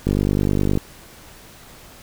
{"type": "click train", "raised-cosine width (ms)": 3, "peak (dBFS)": -6, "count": 36, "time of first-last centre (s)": [0.07, 0.774], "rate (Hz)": 49.7, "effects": ["pink hiss -44 dBFS RMS until 2.02 s"]}